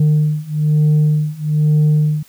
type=beating tone pair; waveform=sine; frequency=151.1 / 152.2 Hz; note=D3 / D#3; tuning=+50 / -38 cents; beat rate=1.1 Hz; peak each=-13 / -12 dBFS; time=0-2.23 s; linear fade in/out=5 ms; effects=tanh soft clip ceiling -8 dBFS + white hiss -49 dBFS RMS until 2.28 s